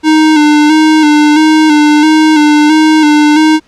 square tone with vibrato, 305.5 Hz, D#4, 32 cents flat, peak -4 dBFS, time 0.03-3.6 s, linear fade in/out 50 ms, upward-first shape square, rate 1.5 Hz, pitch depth 36 cents each way, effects pink hiss -48 dBFS RMS until 3.67 s + low-pass 6000 Hz 12 dB/octave

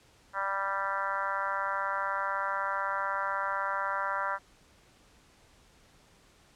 harmonic tone, 196 Hz, G3, in tune, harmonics 3 / 4 / 5 / 6 / 7 / 8 / 9 / 10, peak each -39 / -41 / -34 / -38 / -34 / -38 / -41 / -46 dBFS, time 0.33-4.39 s, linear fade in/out 50 ms, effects pink hiss -61 dBFS RMS until 6.55 s + low-pass 9000 Hz 12 dB/octave

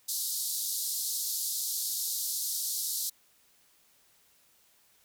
white band-pass noise, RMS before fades -33 dBFS, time 0.08-3.1 s, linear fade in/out 10 ms, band 3900 to 15000 Hz, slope 48 dB/octave, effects white hiss -65 dBFS RMS until 5.04 s

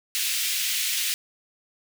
pink high-pass noise, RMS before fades -26 dBFS, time 0.15-1.14 s, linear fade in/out 0 ms, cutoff 2300 Hz, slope 24 dB/octave, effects none

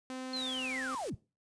sawtooth tone with pitch glide, 258.2 to 261.4 Hz, C4 to C4, -23 to -1 cents, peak -35 dBFS, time 0.1-0.95 s, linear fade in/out 0 ms, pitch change +22 cents, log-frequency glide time 0.7-0.77 s
sine linear sweep, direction down, 4272 to 65.41 Hz, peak -35 dBFS, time 0.33-1.15 s, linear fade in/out 5 ms
white noise, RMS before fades -47 dBFS, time 0.36-1.1 s, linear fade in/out 5 ms
effects noise-tail reverb RT60 0.3 s tail -21 dB re dry + resampled to 22050 Hz

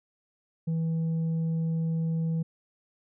sine tone with tanh clipping, 163 Hz, E3, 19 cents flat, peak -26 dBFS, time 0.67-2.43 s, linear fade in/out 10 ms, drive 3 dB, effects none

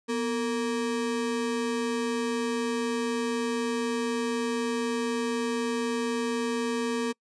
square ring-modulated tone, 350 Hz, F4, 4 cents sharp, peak -24 dBFS, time 0.08-7.13 s, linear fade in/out 20 ms, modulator 106 Hz, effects noise-tail reverb RT60 0.1 s tail -26 dB re dry + resampled to 22050 Hz

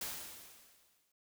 white noise with exponential decay, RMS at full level -39 dBFS, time 0.01-1.12 s, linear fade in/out 5 ms, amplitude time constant 240 ms, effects none

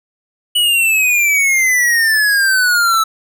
square exponential sweep, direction down, 2960 to 1304 Hz, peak -11 dBFS, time 0.55-3.04 s, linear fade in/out 10 ms, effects none

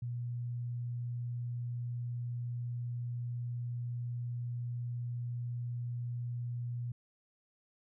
sine tone, 120.7 Hz, B2, 39 cents flat, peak -35 dBFS, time 0.02-6.92 s, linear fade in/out 5 ms, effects none

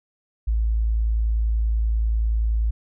sine tone, 55.2 Hz, A1, 6 cents sharp, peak -18 dBFS, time 0.47-2.71 s, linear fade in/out 10 ms, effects none

